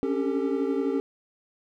triangle tone cluster, 273.1 / 284.9 / 393.7 / 449.6 Hz, C#4 / C#4 / G4 / A4, -26 / +48 / +8 / +37 cents, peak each -26 / -30 / -27 / -28 dBFS, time 0.03-1 s, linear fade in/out 0 ms, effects none

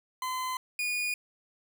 40% pulse tone pair in turn, 1024 / 2451 Hz, C6 / D#7, -38 / -27 cents, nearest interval octave + minor third, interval 1511 cents, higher second, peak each -30 / -28 dBFS, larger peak second, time 0.22-0.57 / 0.79-1.14 s, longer neither, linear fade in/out 2 ms, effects none

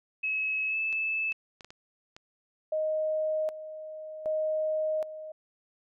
sine tone with pitch glide, 2574 to 2619 Hz, E7 to E7, -42 to -12 cents, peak -27 dBFS, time 0.23-1.33 s, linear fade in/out 10 ms, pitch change +30 cents, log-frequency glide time 0.68-0.77 s
clicks, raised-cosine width 0.2 ms, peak -29 dBFS, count 6, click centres 0.927 / 1.322 / 1.608 / 1.646 / 1.705 / 2.165 s
sine tone with tremolo, 623 Hz, D#5, 2 cents sharp, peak -26 dBFS, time 2.72-5.32 s, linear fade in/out 5 ms, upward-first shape square, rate 0.65 Hz, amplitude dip 75%
effects none

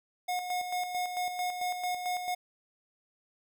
square tone with tremolo, 723 Hz, F#5, 40 cents flat, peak -30 dBFS, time 0.28-2.35 s, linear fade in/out 10 ms, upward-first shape square, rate 4.5 Hz, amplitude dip 50%, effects none

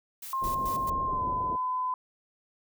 blue noise with tremolo, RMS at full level -41 dBFS, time 0.22-0.9 s, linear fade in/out 5 ms, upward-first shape square, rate 4.6 Hz, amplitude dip 80%
sine tone with pitch glide, 1062 to 1011.7 Hz, C6 to B5, +25 to +41 cents, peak -27 dBFS, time 0.33-1.94 s, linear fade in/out 2 ms, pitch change -84 cents, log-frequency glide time 1.05-1.24 s
pink low-pass noise, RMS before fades -38 dBFS, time 0.41-1.57 s, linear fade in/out 20 ms, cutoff 720 Hz, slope 48 dB/octave
effects none

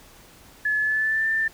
sine tone with pitch glide, 1714 to 1782.7 Hz, A6 to A6, -46 to +22 cents, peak -20 dBFS, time 0.65-1.48 s, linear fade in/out 5 ms, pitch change +68 cents, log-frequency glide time 0.79-1.28 s, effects pink hiss -50 dBFS RMS until 1.53 s

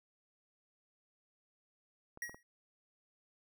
clicks, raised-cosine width 1 ms, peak -37 dBFS, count 3, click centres 2.174 / 2.295 / 2.345 s
square tone with exponential decay, 1900 Hz, A#6, 33 cents sharp, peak -36 dBFS, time 2.22-2.43 s, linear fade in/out 2 ms, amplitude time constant 45 ms
effects none

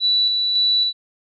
sine tone with tremolo, 3951 Hz, B7, in tune, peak -14 dBFS, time 0-0.93 s, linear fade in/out 50 ms, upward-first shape square, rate 1.8 Hz, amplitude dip 30%, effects none

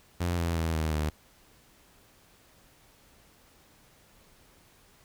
sawtooth tone with pitch steps, 87.31 / 84.43 / 81.65 / 78.96 / 76.36 Hz, F2 / E2 / E2 / D#2 / D#2, 0 / +42 / -16 / +26 / -32 cents, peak -23 dBFS, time 0.2-1.1 s, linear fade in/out 10 ms, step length 180 ms, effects pink hiss -60 dBFS RMS until 5.04 s

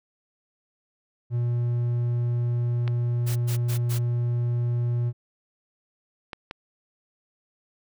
triangle tone, 120 Hz, B2, 49 cents flat, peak -20 dBFS, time 1.3-5.13 s, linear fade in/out 50 ms
clicks, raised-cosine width 0.3 ms, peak -18 dBFS, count 3, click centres 2.878 / 6.332 / 6.511 s
white noise bursts, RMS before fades -36 dBFS, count 4, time 3.26-3.99 s, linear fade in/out 20 ms, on 100 ms, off 110 ms
effects none

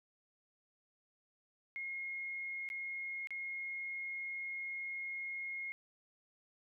sine tone with dropouts, 2151 Hz, C7, 47 cents sharp, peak -39 dBFS, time 1.76-5.72 s, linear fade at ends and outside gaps 0 ms, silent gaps 2.689-2.701 / 3.272-3.306 s, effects none

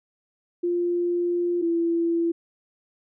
sine tone pair in turn, 349.2 / 336.5 Hz, F4 / E4, 0 / +36 cents, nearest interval minor second, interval 64 cents, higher first, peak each -21 / -20 dBFS, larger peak second, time 0.63-1.62 / 1.62-2.32 s, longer first, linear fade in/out 10 ms, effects none

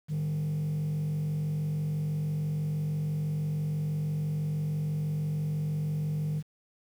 sine tone with frequency modulation, 152.6 Hz, D#3, 33 cents flat, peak -25 dBFS, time 0.08-6.43 s, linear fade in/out 50 ms, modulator 46.1 Hz, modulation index 0.37, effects tanh soft clip ceiling -27 dBFS + 9-bit

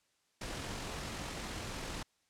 pink noise with amplitude modulation, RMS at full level -40 dBFS, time 0.41-2.03 s, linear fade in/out 5 ms, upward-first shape sine, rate 43.7 Hz, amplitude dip 25%, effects white hiss -75 dBFS RMS until 2.29 s + low-pass 8000 Hz 12 dB/octave

